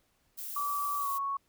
violet noise, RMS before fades -40 dBFS, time 0.37-1.19 s, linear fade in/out 20 ms
sine tone with pitch glide, 1154 to 1108.3 Hz, D6 to C#6, -31 to -1 cents, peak -30 dBFS, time 0.56-1.37 s, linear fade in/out 5 ms, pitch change -70 cents, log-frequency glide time 0.97-1.1 s
effects pink hiss -72 dBFS RMS until 1.48 s

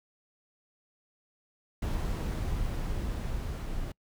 brown noise with level ramp, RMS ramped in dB -30 to -35 dBFS, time 1.82-3.92 s, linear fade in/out 5 ms, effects noise-tail reverb RT60 0.1 s tail -26 dB re dry

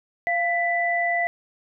sine tone pair together, 692 / 1985.2 Hz, F5 / B6, -16 / +8 cents, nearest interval octave + tritone, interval 1824 cents, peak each -23 dBFS, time 0.27-1.27 s, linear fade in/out 0 ms, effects none

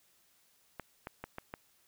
clicks, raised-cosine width 0.5 ms, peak -25 dBFS, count 5, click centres 0.797 / 1.071 / 1.24 / 1.384 / 1.539 s, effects white hiss -69 dBFS RMS until 1.87 s

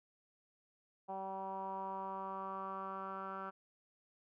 10% pulse tone with low-pass filter sweep, 192.3 Hz, G3, 33 cents flat, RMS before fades -43 dBFS, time 1.08-3.51 s, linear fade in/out 20 ms, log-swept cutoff 830 to 1400 Hz, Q 5.2, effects none

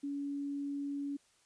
sine tone, 283 Hz, C#4, 36 cents sharp, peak -35 dBFS, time 0.03-1.17 s, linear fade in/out 10 ms, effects white hiss -69 dBFS RMS until 1.45 s + resampled to 22050 Hz

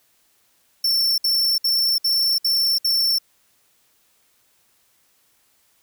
45% pulse tone bursts, 5410 Hz, E8, 44 cents sharp, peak -17 dBFS, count 6, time 0.84-3.185 s, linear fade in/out 5 ms, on 340 ms, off 61 ms, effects white hiss -62 dBFS RMS until 5.82 s

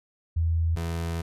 sine / 30% pulse tone pair in turn, 82.41 / 83.61 Hz, E2 / E2, 0 / +25 cents, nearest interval unison, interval 25 cents, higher second, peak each -21 / -25 dBFS, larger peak first, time 0.36-0.76 / 0.76-1.22 s, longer second, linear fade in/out 10 ms, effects resampled to 32000 Hz

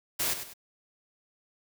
white noise with echo, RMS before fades -29 dBFS, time 0.19-0.34 s, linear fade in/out 10 ms, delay 99 ms, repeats 2, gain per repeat -9 dB, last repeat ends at 0.538 s, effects none

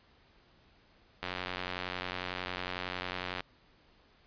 click train, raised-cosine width 0.3 ms, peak -19 dBFS, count 199, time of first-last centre 1.23-3.406 s, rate 91 Hz, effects pink hiss -64 dBFS RMS until 4.26 s + resampled to 11025 Hz

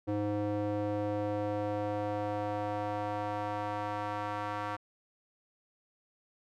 square tone with band-pass filter sweep, 103.83 Hz, G#2, in tune, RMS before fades -34 dBFS, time 0.07-4.77 s, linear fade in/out 20 ms, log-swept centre 400 to 1100 Hz, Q 1.7, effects none

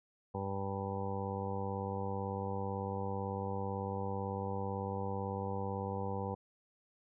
harmonic tone, 98 Hz, G2, in tune, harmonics 1 / 2 / 3 / 4 / 5 / 6 / 8 / 9 / 10, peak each -40 / -42 / -51 / -46 / -41 / -52 / -44 / -46 / -47 dBFS, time 0.34-6.35 s, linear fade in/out 10 ms, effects none

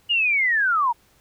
sine linear sweep, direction down, 2898 to 895 Hz, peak -17 dBFS, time 0.09-0.93 s, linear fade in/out 20 ms, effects pink hiss -59 dBFS RMS until 1.2 s

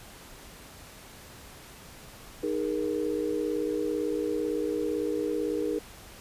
sine tone cluster, 310 / 413.9 / 471.8 Hz, D#4 / G#4 / A#4, -6 / -6 / +21 cents, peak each -31 dBFS, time 2.43-5.79 s, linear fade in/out 5 ms, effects pink hiss -48 dBFS RMS until 6.2 s + resampled to 32000 Hz

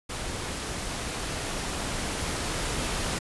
pink noise with level ramp, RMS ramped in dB -34 to -29 dBFS, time 0.09-3.19 s, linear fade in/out 10 ms, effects resampled to 24000 Hz

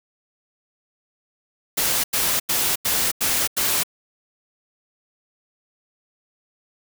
white noise bursts, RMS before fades -21 dBFS, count 6, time 1.77-3.835 s, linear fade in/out 10 ms, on 270 ms, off 89 ms, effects none

